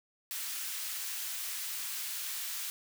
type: high-pass noise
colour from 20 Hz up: white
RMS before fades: -38 dBFS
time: 0.31-2.7 s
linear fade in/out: 0 ms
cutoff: 1500 Hz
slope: 12 dB/octave
effects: none